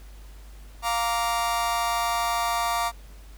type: chord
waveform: 40% pulse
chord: Bb major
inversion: second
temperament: just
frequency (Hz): 699.2 / 932.3 / 1165.4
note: F5 / Bb5 / D6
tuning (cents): +2 / 0 / -14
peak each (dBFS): -27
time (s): 0.82-2.92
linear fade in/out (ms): 50
effects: added 50 Hz sine -42 dBFS peak until 3.37 s + pink hiss -54 dBFS RMS until 3.37 s